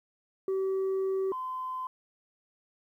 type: tone pair in turn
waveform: sine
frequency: 383.3 / 1026.8 Hz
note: G4 / C6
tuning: -39 / -33 cents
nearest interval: octave + perfect fourth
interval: 1706 cents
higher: second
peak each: -24 / -32 dBFS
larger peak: first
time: 0.48-1.32 / 1.32-1.87 s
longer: first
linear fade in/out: 2 ms
effects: tanh soft clip ceiling -26 dBFS + 11-bit